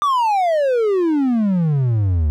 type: exponential sweep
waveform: triangle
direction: down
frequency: 1200 to 72.7 Hz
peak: -12 dBFS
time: 0.02-2.3 s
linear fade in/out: 0 ms
effects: none